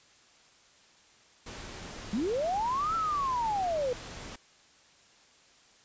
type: noise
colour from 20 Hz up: pink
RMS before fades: -43 dBFS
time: 1.46-4.36 s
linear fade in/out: 5 ms
type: linear two-way sweep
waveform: sine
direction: up then down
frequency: 187.2 to 1350 to 478.1 Hz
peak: -27 dBFS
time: 2.13-3.93 s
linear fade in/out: 2 ms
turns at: 2.95 s
effects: white hiss -60 dBFS RMS until 5.84 s + resampled to 16000 Hz